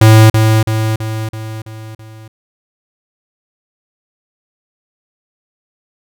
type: tone with echo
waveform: square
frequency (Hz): 110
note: A2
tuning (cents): 0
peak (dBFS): -3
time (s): 0.01-0.3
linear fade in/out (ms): 5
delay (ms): 330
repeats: 6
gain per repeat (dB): -5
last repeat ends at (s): 2.28
effects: none